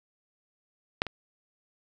clicks, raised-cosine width 0.3 ms, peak -7 / -20 dBFS, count 2, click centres 1.019 / 1.067 s, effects none

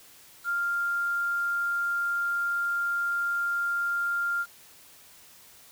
sine tone with quantisation, 1396.9 Hz, F6, in tune, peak -25 dBFS, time 0.44-4.46 s, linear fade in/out 50 ms, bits 8, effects white hiss -53 dBFS RMS until 5.71 s

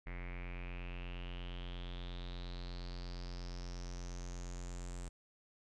square tone with low-pass filter sweep, 44.24 Hz, F1, 23 cents sharp, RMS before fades -44 dBFS, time 0.06-5.09 s, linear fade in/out 10 ms, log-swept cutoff 2100 to 7900 Hz, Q 6.8, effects none

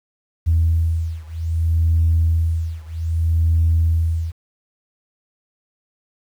sine beating tone pair, 81.8 / 82.43 Hz, E2 / E2, -13 / 0 cents, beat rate 0.63 Hz, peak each -17 / -18 dBFS, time 0.46-4.32 s, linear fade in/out 20 ms, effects tanh soft clip ceiling -8 dBFS + 8-bit

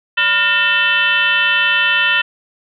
sine tone with frequency modulation, 2235 Hz, C#7, 14 cents sharp, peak -11 dBFS, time 0.17-2.22 s, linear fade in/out 10 ms, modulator 413 Hz, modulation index 2.3, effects none

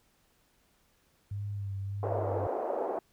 sine tone with vibrato, 100 Hz, G2, 35 cents sharp, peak -33 dBFS, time 1.31-2.47 s, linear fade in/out 5 ms, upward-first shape sine, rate 1.6 Hz, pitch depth 39 cents each way
white band-pass noise, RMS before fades -33 dBFS, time 2.03-2.99 s, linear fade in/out 2 ms, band 400 to 690 Hz, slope 24 dB/octave
effects pink hiss -69 dBFS RMS until 3.12 s

